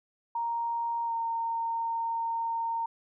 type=tone with pitch glide; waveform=sine; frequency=932.3 to 918.4 Hz; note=A#5 to A#5; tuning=0 to -26 cents; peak=-28 dBFS; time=0.35-2.86 s; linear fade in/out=5 ms; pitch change=-26 cents; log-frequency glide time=1.05-1.13 s; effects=none